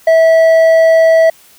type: tone with hard clipping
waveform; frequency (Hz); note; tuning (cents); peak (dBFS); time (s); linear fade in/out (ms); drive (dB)
sine; 651; E5; -22; -6; 0.07-1.3; 5; 5
effects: white hiss -44 dBFS RMS until 1.58 s